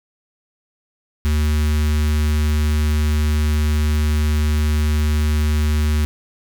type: tone with notch filter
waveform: square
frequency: 75.4 Hz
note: D2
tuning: 46 cents sharp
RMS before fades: -17 dBFS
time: 1.25-6.05 s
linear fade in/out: 0 ms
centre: 630 Hz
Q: 0.57
effects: none